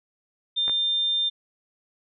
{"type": "tone", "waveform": "sine", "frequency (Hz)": 3600, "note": "A7", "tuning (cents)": 39, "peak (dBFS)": -21, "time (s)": [0.56, 1.3], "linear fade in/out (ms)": 20}
{"type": "clicks", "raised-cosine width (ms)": 0.5, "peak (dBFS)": -20, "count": 2, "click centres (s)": [0.68, 0.696]}
{"effects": []}